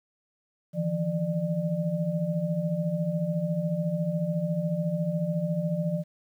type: tone cluster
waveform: sine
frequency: 156 / 170 / 597 Hz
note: D#3 / F3 / D5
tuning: +5 / -46 / +28 cents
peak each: -32 / -27 / -32 dBFS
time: 0.73-6.04 s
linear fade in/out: 50 ms
effects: 10-bit